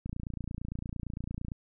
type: click train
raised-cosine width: 5 ms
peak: -24 dBFS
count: 43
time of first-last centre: 0.06-1.518 s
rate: 28.8 Hz
effects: none